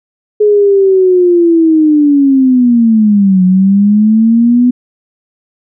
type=linear two-way sweep; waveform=sine; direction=down then up; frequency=423 to 182.1 to 249.6 Hz; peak=-4 dBFS; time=0.4-4.71 s; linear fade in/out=10 ms; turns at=3.44 s; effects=none